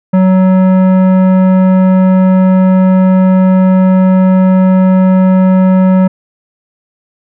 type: tone with tanh clipping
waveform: sine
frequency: 186.9 Hz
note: F#3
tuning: 18 cents sharp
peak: -6 dBFS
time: 0.13-6.08 s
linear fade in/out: 10 ms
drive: 14 dB
effects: none